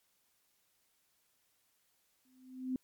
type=tone with exponential growth; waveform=sine; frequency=257.3 Hz; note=C4; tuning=29 cents flat; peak=-30 dBFS; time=2.25-2.76 s; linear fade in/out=2 ms; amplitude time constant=110 ms; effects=white hiss -75 dBFS RMS until 2.83 s + MP3 96 kbps